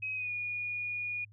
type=tone with pitch glide; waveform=sine; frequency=2537 to 2445 Hz; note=D#7 to D#7; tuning=+33 to -31 cents; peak=-33 dBFS; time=0.02-1.25 s; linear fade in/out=10 ms; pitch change=-64 cents; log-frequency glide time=0.14-0.31 s; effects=added 104 Hz sine -54 dBFS peak until 1.32 s